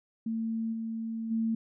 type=tone with level steps; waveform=sine; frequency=225.2 Hz; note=A3; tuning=40 cents sharp; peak=-29 / -32 / -26 dBFS; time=0.26-1.55 s; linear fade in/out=5 ms; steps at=0.72 / 1.3 s; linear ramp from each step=20 ms; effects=none